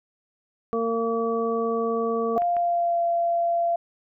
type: harmonic tone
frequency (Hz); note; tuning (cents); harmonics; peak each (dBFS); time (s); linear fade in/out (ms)
228.9; A#3; -31; 1 / 2 / 3 / 5; -29 / -24 / -32 / -30; 0.73-2.38; 0
type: tone with pitch glide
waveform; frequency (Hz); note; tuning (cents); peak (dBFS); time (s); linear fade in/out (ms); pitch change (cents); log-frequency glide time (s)
sine; 698.5 to 684.1; F5 to F5; 0 to -36; -20; 2.36-3.76; 5; -36; 2.47-3.01
type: clicks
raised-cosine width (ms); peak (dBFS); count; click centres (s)
0.5; -24; 2; 2.42 / 2.567
effects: none